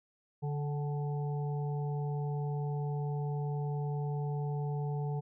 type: harmonic tone with a mistuned harmonic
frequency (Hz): 144.9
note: D3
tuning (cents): -23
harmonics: 1 / 3 / 5 / 6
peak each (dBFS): -32 / -42 / -46 / -48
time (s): 0.42-5.21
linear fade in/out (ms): 20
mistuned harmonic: 5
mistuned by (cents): +48
effects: none